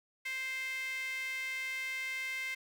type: tone with high-pass filter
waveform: sawtooth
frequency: 523.3 Hz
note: C5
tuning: in tune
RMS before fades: -38 dBFS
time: 0.25-2.55 s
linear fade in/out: 10 ms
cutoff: 2100 Hz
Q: 6.4
effects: none